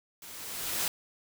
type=noise with level ramp; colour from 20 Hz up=white; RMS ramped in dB=-47 to -29 dBFS; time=0.22-0.88 s; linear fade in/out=2 ms; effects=none